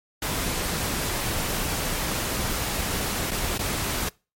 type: noise with dropouts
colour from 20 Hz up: pink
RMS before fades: -27 dBFS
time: 0.22-4.09 s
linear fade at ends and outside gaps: 5 ms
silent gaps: 3.308-3.314 / 3.579-3.59 s
effects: noise-tail reverb RT60 0.3 s tail -24 dB re dry + MP3 64 kbps